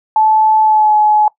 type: tone with pitch glide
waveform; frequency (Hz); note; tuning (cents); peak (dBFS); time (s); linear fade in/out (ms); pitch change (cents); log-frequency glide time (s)
sine; 869 to 848.7; A5 to G#5; -22 to +37; -7; 0.16-1.28; 2; -41; 0.62-0.95
effects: noise-tail reverb RT60 0.1 s tail -21 dB re dry